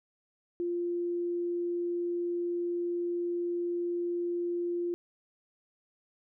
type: tone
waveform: sine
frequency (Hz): 347.9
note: F4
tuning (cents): -7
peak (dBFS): -29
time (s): 0.6-4.94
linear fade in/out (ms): 0
effects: none